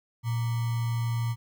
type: tone with sample-and-hold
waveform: sine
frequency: 116.54 Hz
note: A#2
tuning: in tune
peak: -25 dBFS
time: 0.23-1.36 s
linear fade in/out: 50 ms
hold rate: 1050 Hz
effects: none